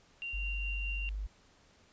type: tone with tremolo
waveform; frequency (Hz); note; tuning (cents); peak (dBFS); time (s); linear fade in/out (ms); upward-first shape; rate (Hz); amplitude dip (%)
sine; 2769; F7; -15; -36; 0.22-1.09; 0; triangle; 4.8; 25
type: tone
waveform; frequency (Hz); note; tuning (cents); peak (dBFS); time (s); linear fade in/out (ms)
sine; 50.3; G1; +45; -34; 0.33-1.27; 10
effects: pink hiss -64 dBFS RMS until 1.92 s + resampled to 16000 Hz